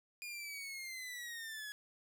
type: linear sweep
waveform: sawtooth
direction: down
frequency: 2438 to 1673 Hz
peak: -40 dBFS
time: 0.22-1.72 s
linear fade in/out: 0 ms
effects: none